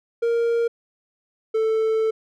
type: tone pair in turn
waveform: triangle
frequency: 466.2 / 441.9 Hz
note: A#4 / A4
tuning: 0 / +7 cents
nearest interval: minor second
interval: 93 cents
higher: first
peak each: -16 dBFS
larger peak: neither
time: 0.22-0.68 / 1.54-2.11 s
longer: second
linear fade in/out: 10 ms
effects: none